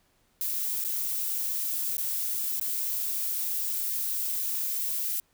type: noise with dropouts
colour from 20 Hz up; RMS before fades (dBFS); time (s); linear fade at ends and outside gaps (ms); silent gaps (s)
violet; -30; 0.41-5.2; 0; 0.84-0.848 / 1.969-1.981 / 2.597-2.613
effects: pink hiss -68 dBFS RMS until 5.33 s